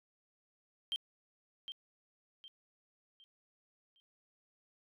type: tone with echo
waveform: sine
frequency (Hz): 3146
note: G7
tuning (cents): +6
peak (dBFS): -32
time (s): 0.92-0.96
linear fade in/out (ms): 0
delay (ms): 760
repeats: 4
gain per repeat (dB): -9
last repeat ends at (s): 4
effects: tanh soft clip ceiling -30 dBFS